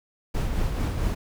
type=noise with tremolo; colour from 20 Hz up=brown; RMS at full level=-24 dBFS; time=0.34-1.15 s; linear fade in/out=10 ms; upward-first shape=sine; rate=4.5 Hz; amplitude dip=40%; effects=none